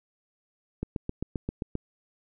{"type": "click train", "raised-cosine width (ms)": 3, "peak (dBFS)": -17, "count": 8, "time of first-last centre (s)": [0.83, 1.753], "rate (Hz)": 7.58, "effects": []}